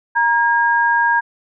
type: tone pair together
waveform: sine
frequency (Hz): 939.9 / 1625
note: A#5 / G#6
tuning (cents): +14 / -38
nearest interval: major sixth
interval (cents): 948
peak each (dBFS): -15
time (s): 0.15-1.21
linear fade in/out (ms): 20
effects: none